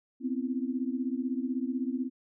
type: tone cluster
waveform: sine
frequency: 248.6 / 264.6 / 331.1 Hz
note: B3 / C4 / E4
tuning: +12 / +20 / +8 cents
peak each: -32 / -32 / -40 dBFS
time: 0.2-2.1 s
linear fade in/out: 50 ms
effects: none